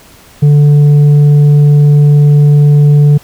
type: tone with tanh clipping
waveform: sine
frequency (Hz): 146.3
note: D3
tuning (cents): -6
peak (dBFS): -3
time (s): 0.42-3.18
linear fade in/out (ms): 10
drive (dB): 4
effects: pink hiss -39 dBFS RMS until 3.23 s